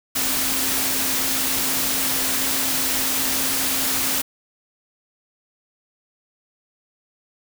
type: tone in noise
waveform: sine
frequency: 265.7 Hz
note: C4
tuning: 27 cents sharp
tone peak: -33 dBFS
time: 0.15-4.22 s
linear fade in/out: 10 ms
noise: white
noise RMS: -22 dBFS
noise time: 0.15-4.22 s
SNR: -14 dB
effects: none